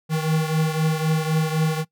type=beating tone pair; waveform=square; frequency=156.8 / 160.7 Hz; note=D#3 / E3; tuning=+14 / -44 cents; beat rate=3.9 Hz; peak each=-21 / -26 dBFS; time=0.09-1.85 s; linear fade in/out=50 ms; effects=noise-tail reverb RT60 0.1 s tail -21 dB re dry